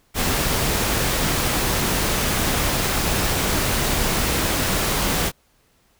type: noise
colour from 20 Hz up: pink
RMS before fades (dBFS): -21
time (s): 0.14-5.32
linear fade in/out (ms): 50
effects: pink hiss -61 dBFS RMS until 5.99 s